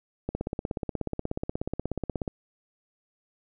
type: click train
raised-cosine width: 2 ms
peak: -16 dBFS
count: 34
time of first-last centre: 0.29-2.278 s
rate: 16.6 Hz
effects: none